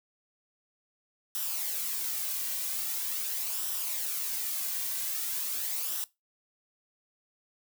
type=noise with flanger; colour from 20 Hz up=blue; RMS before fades=-33 dBFS; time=1.35-6.04 s; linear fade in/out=0 ms; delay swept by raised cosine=0.44 to 2.34 ms; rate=0.43 Hz; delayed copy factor=-0.5; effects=noise-tail reverb RT60 0.2 s tail -20 dB re dry